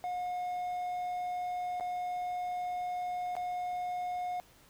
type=tone with dropouts; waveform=triangle; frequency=720 Hz; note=F#5; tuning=47 cents flat; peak=-31 dBFS; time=0.04-4.4 s; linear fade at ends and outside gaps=0 ms; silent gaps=1.799-1.808 / 3.353-3.366 s; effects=pink hiss -61 dBFS RMS until 4.69 s